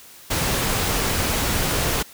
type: noise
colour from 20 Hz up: pink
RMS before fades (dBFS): -22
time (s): 0.3-2.03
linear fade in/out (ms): 10
effects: white hiss -45 dBFS RMS until 2.13 s